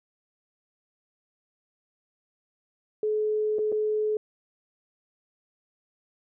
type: tone with dropouts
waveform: sine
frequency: 427.6 Hz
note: A4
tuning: 49 cents flat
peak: -23 dBFS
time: 3.03-4.17 s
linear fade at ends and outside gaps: 2 ms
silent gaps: 3.585-3.59 / 3.719-3.724 s
effects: none

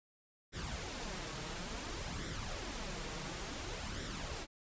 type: noise with flanger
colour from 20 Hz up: pink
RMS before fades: -42 dBFS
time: 0.52-4.47 s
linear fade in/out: 50 ms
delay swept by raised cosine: 0.54 to 6.44 ms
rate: 0.57 Hz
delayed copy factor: +0.55
effects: resampled to 16000 Hz

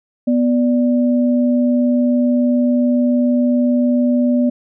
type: tone pair together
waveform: sine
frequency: 245.7 / 587.3 Hz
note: B3 / D5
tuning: -9 / 0 cents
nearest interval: octave + minor third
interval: 1509 cents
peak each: -12 / -21 dBFS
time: 0.27-4.5 s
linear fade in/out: 10 ms
effects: none

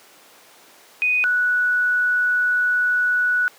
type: tone pair in turn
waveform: sine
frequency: 2489 / 1474.4 Hz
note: D#7 / F#6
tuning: 0 / -7 cents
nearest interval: major sixth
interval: 907 cents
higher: first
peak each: -16 dBFS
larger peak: neither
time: 1.02-1.24 / 1.24-3.48 s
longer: second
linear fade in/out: 0 ms
effects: pink hiss -48 dBFS RMS until 3.58 s + high-pass 400 Hz 12 dB/octave

